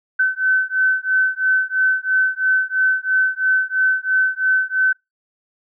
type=beating tone pair; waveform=sine; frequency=1523 / 1526 Hz; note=F#6 / G6; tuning=+50 / -47 cents; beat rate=3 Hz; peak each=-18 dBFS; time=0.19-4.93 s; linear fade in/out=10 ms; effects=noise-tail reverb RT60 0.2 s tail -26 dB re dry